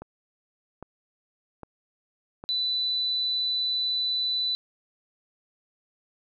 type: click train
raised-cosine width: 1 ms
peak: -25 dBFS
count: 4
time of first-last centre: 0.02-2.439 s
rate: 1.24 Hz
type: tone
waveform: sine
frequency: 3986 Hz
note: B7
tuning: 15 cents sharp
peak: -24 dBFS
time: 2.49-4.55 s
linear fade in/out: 0 ms
effects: none